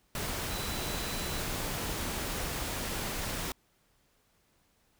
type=tone in noise; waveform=sine; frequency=3976 Hz; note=B7; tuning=11 cents sharp; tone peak=-44 dBFS; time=0.5-1.4 s; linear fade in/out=2 ms; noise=pink; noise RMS=-35 dBFS; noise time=0.15-3.52 s; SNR=-12 dB; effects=pink hiss -70 dBFS RMS until 4.99 s